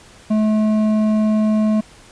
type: tone with hard clipping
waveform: sine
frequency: 215.2 Hz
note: A3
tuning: 38 cents flat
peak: -15 dBFS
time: 0.3-1.81 s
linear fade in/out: 10 ms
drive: 8 dB
effects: pink hiss -45 dBFS RMS until 2.11 s + resampled to 22050 Hz